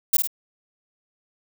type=noise with echo; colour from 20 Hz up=violet; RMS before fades=-17 dBFS; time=0.13-0.17 s; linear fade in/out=5 ms; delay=52 ms; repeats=2; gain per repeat=-5 dB; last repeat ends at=0.274 s; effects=none